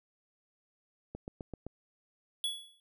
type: click train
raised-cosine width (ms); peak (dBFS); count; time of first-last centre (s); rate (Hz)
2; -27; 5; 1.15-1.666; 7.75
type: tone with exponential decay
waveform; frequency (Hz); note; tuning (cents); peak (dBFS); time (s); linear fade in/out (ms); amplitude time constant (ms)
square; 3383; G#7; +31; -29; 2.44-2.8; 1; 77
effects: none